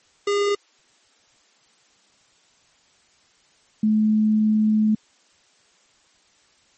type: tone pair in turn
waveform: square / sine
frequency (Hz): 406.3 / 215.2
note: G#4 / A3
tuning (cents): -38 / -38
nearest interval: major seventh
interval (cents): 1100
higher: first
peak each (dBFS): -19 / -15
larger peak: second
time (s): 0.27-0.55 / 3.83-4.95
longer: second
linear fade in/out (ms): 5
effects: white hiss -59 dBFS RMS until 6.77 s + MP3 32 kbps